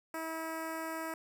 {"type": "tone with notch filter", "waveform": "10% pulse", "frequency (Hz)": 323, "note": "E4", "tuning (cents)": -35, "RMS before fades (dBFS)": -39, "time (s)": [0.14, 1.14], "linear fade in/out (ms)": 2, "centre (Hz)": 4100, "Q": 0.97, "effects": []}